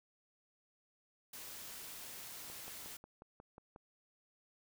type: noise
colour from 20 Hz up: white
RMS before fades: -49 dBFS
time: 1.33-2.97 s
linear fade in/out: 5 ms
type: click train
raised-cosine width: 1 ms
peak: -39 dBFS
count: 8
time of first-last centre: 2.5-3.761 s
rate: 5.55 Hz
effects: none